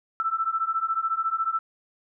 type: beating tone pair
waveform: sine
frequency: 1318.5 / 1332.5 Hz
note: E6 / E6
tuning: 0 / +18 cents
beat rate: 14 Hz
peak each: -27 / -26 dBFS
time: 0.2-1.59 s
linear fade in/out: 0 ms
effects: none